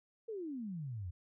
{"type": "exponential sweep", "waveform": "sine", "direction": "down", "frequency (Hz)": [468.7, 82.4], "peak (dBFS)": -39, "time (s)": [0.28, 1.11], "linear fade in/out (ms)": 10, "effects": []}